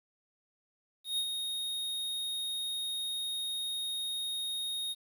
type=tone with ADSR envelope; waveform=square; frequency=3726 Hz; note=A#7; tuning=2 cents flat; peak=-29 dBFS; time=1.04-4.95 s; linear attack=140 ms; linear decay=67 ms; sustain=-5 dB; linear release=34 ms; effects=10-bit